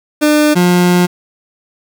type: tone pair in turn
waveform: 30% pulse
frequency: 300 / 177.88 Hz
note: D4 / F3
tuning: +37 / +32 cents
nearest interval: major sixth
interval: 905 cents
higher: first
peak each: -5 dBFS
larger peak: neither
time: 0.21-0.55 / 0.55-1.07 s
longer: second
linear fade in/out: 20 ms
effects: none